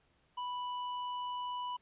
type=tone with hard clipping; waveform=sine; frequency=987.8 Hz; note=B5; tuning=in tune; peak=-38 dBFS; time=0.37-1.77 s; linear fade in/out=10 ms; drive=9 dB; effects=pink hiss -72 dBFS RMS until 1.81 s + resampled to 8000 Hz